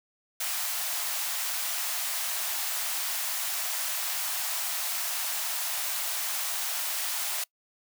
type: high-pass noise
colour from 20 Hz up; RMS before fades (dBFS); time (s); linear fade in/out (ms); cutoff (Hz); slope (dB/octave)
white; -31; 0.4-7.44; 5; 610; 96
effects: noise-tail reverb RT60 0.1 s tail -24 dB re dry